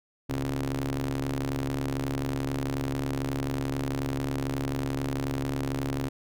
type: ring-modulated tone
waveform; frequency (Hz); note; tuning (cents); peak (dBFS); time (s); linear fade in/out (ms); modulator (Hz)
sawtooth; 71.2; C#2; +47; -21; 0.29-6.09; 10; 200
effects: none